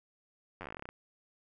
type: slowing click train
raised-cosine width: 0.5 ms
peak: -27 dBFS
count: 15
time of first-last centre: 0.61-0.89 s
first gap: 10 ms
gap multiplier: 1.1
effects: none